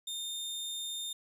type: tone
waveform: sawtooth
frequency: 3637 Hz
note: A#7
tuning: 43 cents flat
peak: -33 dBFS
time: 0.07-1.13 s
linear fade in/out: 5 ms
effects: resampled to 32000 Hz + 12-bit